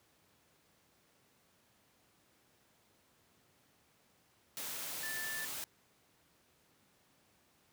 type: tone in noise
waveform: sine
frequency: 1760 Hz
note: A6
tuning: in tune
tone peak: -40 dBFS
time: 5.03-5.45 s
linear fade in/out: 0 ms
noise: white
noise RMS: -42 dBFS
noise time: 4.57-5.64 s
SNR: -1 dB
effects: pink hiss -70 dBFS RMS until 7.72 s + high-pass 100 Hz 12 dB/octave